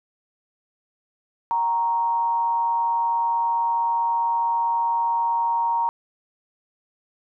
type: tone with frequency modulation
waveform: sine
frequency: 932.3 Hz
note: A#5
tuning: in tune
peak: -19 dBFS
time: 1.51-5.89 s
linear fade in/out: 0 ms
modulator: 169 Hz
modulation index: 0.34
effects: none